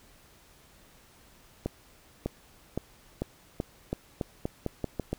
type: accelerating click train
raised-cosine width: 2 ms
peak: -16 dBFS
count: 12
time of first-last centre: 1.66-5.13 s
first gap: 600 ms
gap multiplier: 0.86
effects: pink hiss -58 dBFS RMS until 5.18 s